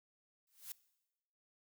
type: noise with exponential growth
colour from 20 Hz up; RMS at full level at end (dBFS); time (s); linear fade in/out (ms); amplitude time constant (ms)
blue; -43; 0.47-0.72; 2; 54
effects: noise-tail reverb RT60 1.0 s tail -20 dB re dry